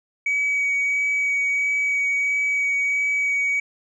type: tone with vibrato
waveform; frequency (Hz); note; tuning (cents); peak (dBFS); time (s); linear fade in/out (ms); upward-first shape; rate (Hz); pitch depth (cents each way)
sine; 2266; C#7; +37; -17; 0.26-3.6; 5; sine; 1.5; 10
effects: tanh soft clip ceiling -17 dBFS